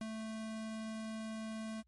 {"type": "tone with ADSR envelope", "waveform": "square", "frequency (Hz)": 220.2, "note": "A3", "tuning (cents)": 2, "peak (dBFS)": -39, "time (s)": [0.01, 1.83], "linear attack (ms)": 3, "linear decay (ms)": 32, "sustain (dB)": -2, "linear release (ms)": 34, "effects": ["added 60 Hz sine -69 dBFS peak until 1.87 s", "MP3 48 kbps"]}